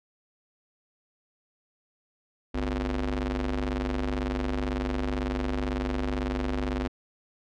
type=ring-modulated tone; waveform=sawtooth; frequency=98 Hz; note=G2; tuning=in tune; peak=-20 dBFS; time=2.54-6.88 s; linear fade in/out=10 ms; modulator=158 Hz; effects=low-pass 4000 Hz 12 dB/octave